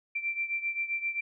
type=beating tone pair; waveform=sine; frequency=2349 / 2356.6 Hz; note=D7 / D7; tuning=0 / +5 cents; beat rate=7.6 Hz; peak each=-31 / -35 dBFS; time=0.15-1.21 s; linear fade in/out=10 ms; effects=none